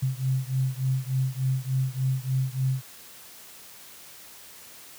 sine beating tone pair, 129.9 / 133.3 Hz, C3 / C3, -12 / +33 cents, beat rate 3.4 Hz, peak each -26 / -27 dBFS, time 0.02-2.82 s, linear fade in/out 10 ms, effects white hiss -47 dBFS RMS until 4.98 s + high-pass 60 Hz 12 dB/octave

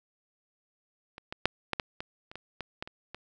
clicks, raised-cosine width 0.3 ms, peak -27 / -20 / -6 / -12 / -13 / -20 / -29 / -24 / -20 / -18 / -27 / -24 dBFS, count 12, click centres 1.181 / 1.325 / 1.456 / 1.733 / 1.798 / 2.005 / 2.315 / 2.356 / 2.607 / 2.825 / 2.875 / 3.146 s, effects none

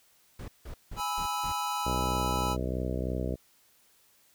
brown noise bursts, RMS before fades -40 dBFS, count 5, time 0.39-1.525 s, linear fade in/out 5 ms, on 91 ms, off 170 ms
square chord, E major, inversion first, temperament equal with one note detuned, 830.6 / 987.8 / 1308.6 Hz, G#5 / B5 / E6, 0 / 0 / -13 cents, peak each -35 dBFS, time 0.96-2.57 s, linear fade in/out 50 ms
harmonic tone, 63.1 Hz, B1, 38 cents sharp, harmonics 1 / 2 / 3 / 4 / 5 / 6 / 7 / 8 / 9 / 10, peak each -33 / -36 / -38 / -39 / -40 / -41 / -41 / -42 / -43 / -43 dBFS, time 1.85-3.36 s, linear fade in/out 20 ms
effects white hiss -64 dBFS RMS until 4.34 s

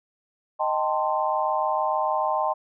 sine chord, A half-diminished seventh, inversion second, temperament equal with one note detuned, 622.3 / 784 / 890.7 / 1046.5 Hz, Eb5 / G5 / A5 / C6, 0 / 0 / +21 / 0 cents, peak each -27 dBFS, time 0.59-2.54 s, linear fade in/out 20 ms, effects none

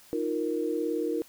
sine chord, Eb suspended second, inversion none, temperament equal, 311.1 / 349.2 / 466.2 Hz, Eb4 / F4 / Bb4, 0 / 0 / 0 cents, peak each -31 / -32 / -30 dBFS, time 0.13-1.22 s, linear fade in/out 0 ms, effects white hiss -55 dBFS RMS until 1.28 s

